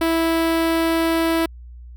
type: tone with notch filter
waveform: sawtooth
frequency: 328.7 Hz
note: E4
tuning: 5 cents flat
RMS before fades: -19 dBFS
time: 0.01-1.46 s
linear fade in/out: 5 ms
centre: 6700 Hz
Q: 1.3
effects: added 60 Hz sine -36 dBFS peak until 1.96 s